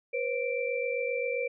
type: tone cluster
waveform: sine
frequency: 486.4 / 534 / 2346 Hz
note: B4 / C5 / D7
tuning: -26 / +35 / -2 cents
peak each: -31 / -33 / -34 dBFS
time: 0.13-1.48 s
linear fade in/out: 10 ms
effects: none